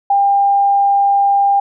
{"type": "tone", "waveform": "sine", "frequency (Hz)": 799, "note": "G5", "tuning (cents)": 33, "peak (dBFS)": -9, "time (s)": [0.1, 1.6], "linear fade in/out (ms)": 5, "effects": []}